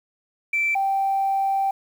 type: tone pair in turn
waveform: sine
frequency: 2334 / 781.4 Hz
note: D7 / G5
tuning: -11 / -6 cents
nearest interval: octave + perfect fifth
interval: 1895 cents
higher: first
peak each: -18 dBFS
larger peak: neither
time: 0.53-0.75 / 0.75-1.71 s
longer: second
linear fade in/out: 5 ms
effects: tanh soft clip ceiling -15 dBFS + 8-bit